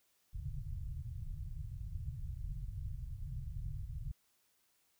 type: low-pass noise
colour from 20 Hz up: pink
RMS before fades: -42 dBFS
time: 0.33-4.12 s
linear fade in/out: 10 ms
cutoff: 150 Hz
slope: 96 dB/octave
effects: white hiss -75 dBFS RMS until 4.99 s